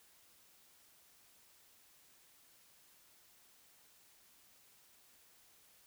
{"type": "silence", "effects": ["white hiss -66 dBFS RMS until 5.86 s"]}